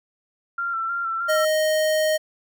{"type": "tone with vibrato", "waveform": "sine", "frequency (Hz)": 1363, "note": "F6", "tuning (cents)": -43, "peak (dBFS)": -23, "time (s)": [0.58, 1.45], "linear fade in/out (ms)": 5, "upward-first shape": "square", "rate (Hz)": 3.2, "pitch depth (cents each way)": 29}
{"type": "tone", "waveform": "square", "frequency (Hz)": 622.3, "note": "D#5", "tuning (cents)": 0, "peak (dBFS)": -19, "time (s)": [1.28, 2.18], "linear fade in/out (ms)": 20}
{"effects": []}